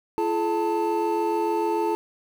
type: tone cluster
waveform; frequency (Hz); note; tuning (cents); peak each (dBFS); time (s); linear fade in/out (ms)
triangle; 340.1 / 426.9 / 888; F4 / G#4 / A5; -46 / +48 / +16; -24; 0.18-1.95; 0
effects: 8-bit